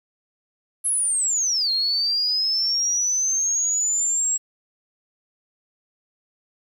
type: linear two-way sweep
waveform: sine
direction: down then up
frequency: 11000 to 4186 to 7660 Hz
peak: -19 dBFS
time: 0.84-4.38 s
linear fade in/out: 20 ms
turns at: 1.71 s
effects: 8-bit